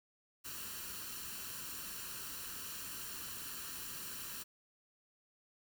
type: noise with comb filter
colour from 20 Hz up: white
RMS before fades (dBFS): -45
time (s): 0.44-4.44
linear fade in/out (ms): 20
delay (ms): 0.7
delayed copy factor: +0.65
effects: none